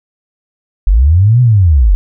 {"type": "linear two-way sweep", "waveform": "sine", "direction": "up then down", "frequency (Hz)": [41.2, 127.2, 41.2], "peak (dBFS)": -4, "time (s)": [0.87, 1.95], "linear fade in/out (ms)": 0, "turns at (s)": 1.41, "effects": []}